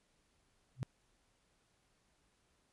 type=tone with exponential growth; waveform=sine; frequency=128.2 Hz; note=C3; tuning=35 cents flat; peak=-30 dBFS; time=0.75-0.83 s; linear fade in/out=0 ms; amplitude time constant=16 ms; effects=pink hiss -75 dBFS RMS until 2.72 s + resampled to 24000 Hz